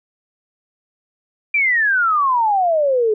sine exponential sweep, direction down, 2394 to 417 Hz, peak -13 dBFS, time 1.54-3.14 s, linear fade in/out 5 ms, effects none

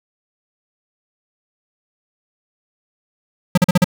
square tone bursts, 180 Hz, F#3, 47 cents flat, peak -9 dBFS, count 5, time 3.55-3.844 s, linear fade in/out 5 ms, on 26 ms, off 41 ms, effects none

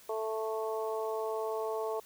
harmonic tone, 220.2 Hz, A3, 2 cents sharp, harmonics 2 / 3 / 4 / 5, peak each -34 / -38 / -40 / -42 dBFS, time 0.09-2 s, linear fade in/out 5 ms, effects white hiss -57 dBFS RMS until 2.05 s

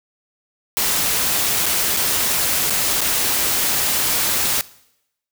white noise with dropouts, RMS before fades -19 dBFS, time 0.77-4.61 s, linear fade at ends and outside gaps 0 ms, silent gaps 1.658-1.664 / 1.965-1.97 / 2.698-2.705 / 3.007-3.015 s, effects noise-tail reverb RT60 0.8 s tail -20 dB re dry

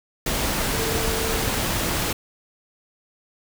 sine tone in noise, 448.1 Hz, A4, 32 cents sharp, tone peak -29 dBFS, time 0.73-1.47 s, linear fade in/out 5 ms, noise pink, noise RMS -24 dBFS, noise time 0.26-2.13 s, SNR -8 dB, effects none

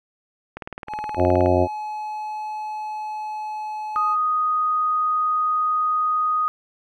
click train, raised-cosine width 0.5 ms, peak -17 dBFS, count 18, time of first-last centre 0.57-1.46 s, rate 19.1 Hz
triangle tone with pitch glide, 850 to 855.4 Hz, G#5 to A5, +40 to -49 cents, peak -25 dBFS, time 0.87-4.17 s, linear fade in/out 50 ms, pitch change +11 cents, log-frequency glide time 1.7-2.49 s
harmonic tone, 90.2 Hz, F#2, 44 cents flat, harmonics 1 / 2 / 3 / 4 / 5 / 6 / 7 / 8, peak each -22 / -32 / -24 / -21 / -33 / -23 / -21 / -25 dBFS, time 1.16-1.68 s, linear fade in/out 50 ms
sine tone, 1244.5 Hz, D#6, in tune, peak -18 dBFS, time 3.96-6.48 s, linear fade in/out 0 ms
effects none

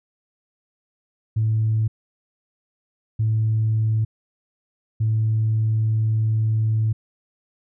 sine tone bursts at uneven times, 110 Hz, A2, in tune, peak -16 dBFS, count 3, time 1.36-1.88 / 3.19-4.05 / 5-6.93 s, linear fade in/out 10 ms, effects tanh soft clip ceiling -13 dBFS

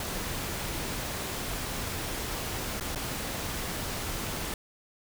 pink noise with dropouts, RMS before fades -34 dBFS, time 0-4.54 s, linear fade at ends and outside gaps 2 ms, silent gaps 2.799-2.808 / 2.949-2.958 s, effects none

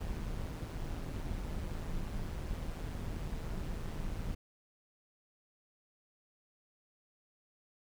brown noise with amplitude modulation, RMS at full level -36 dBFS, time 0-4.35 s, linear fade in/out 10 ms, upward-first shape sine, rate 161 Hz, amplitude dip 55%, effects none

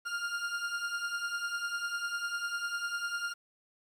40% pulse beating tone pair, 1396.9 / 1406.9 Hz, F6 / F6, 0 / +12 cents, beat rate 10 Hz, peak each -37 / -34 dBFS, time 0.05-3.34 s, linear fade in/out 20 ms, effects low-pass 9000 Hz 12 dB/octave + 10-bit

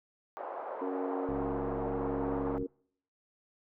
white band-pass noise, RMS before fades -40 dBFS, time 0.37-2.58 s, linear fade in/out 0 ms, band 480 to 930 Hz, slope 24 dB/octave
sine chord, F# major, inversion second, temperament just, 277.5 / 370 / 462.5 Hz, C#4 / F#4 / A#4, +2 / 0 / -14 cents, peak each -36 / -41 / -36 dBFS, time 0.81-2.67 s, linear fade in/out 10 ms
click train, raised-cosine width 3 ms, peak -29 dBFS, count 94, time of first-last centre 1.29-2.626 s, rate 69.6 Hz
effects noise-tail reverb RT60 0.6 s tail -25 dB re dry

